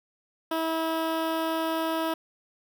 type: tone with notch filter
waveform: 15% pulse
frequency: 323.9 Hz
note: E4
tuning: 30 cents flat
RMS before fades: -28 dBFS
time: 0.51-2.14 s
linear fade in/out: 5 ms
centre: 7000 Hz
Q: 0.79
effects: 9-bit